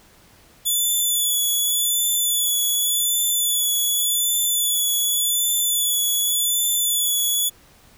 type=tone with vibrato; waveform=5% pulse; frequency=3451 Hz; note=A7; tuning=34 cents flat; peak=-11 dBFS; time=0.65-7.5 s; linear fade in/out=20 ms; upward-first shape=sine; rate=0.87 Hz; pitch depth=31 cents each way; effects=pink hiss -52 dBFS RMS until 7.97 s